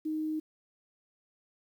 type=tone; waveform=sine; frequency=311.1 Hz; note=D#4; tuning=in tune; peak=-30 dBFS; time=0.05-0.4 s; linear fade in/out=10 ms; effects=10-bit